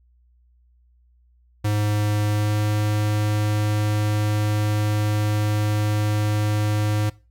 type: tone with pitch glide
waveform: square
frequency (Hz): 104.8 to 105.47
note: G#2 to G#2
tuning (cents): +16 to +27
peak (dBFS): -20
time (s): 1.64-7.1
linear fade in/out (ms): 10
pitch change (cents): +11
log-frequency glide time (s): 2.3-2.56
effects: noise-tail reverb RT60 0.3 s tail -20 dB re dry + added 60 Hz sine -55 dBFS peak until 7.3 s